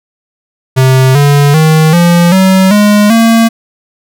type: tone with pitch steps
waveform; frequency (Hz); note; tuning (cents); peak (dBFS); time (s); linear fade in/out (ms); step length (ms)
square; 130.81 / 143.48 / 157.37 / 172.6 / 189.32 / 207.6 / 227.8; C3 / D3 / D#3 / F3 / F#3 / G#3 / A#3; 0 / -40 / +20 / -20 / +40 / 0 / -40; -4; 0.76-3.49; 20; 390
effects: none